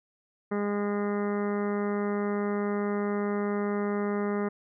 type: harmonic tone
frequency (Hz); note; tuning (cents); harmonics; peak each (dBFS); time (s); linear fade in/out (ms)
204.7; G#3; -25; 1 / 2 / 3 / 4 / 5 / 6 / 7 / 8 / 9 / 10; -29 / -30 / -39 / -41 / -43 / -40 / -45 / -51 / -45 / -49; 0.51-4.49; 10
effects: none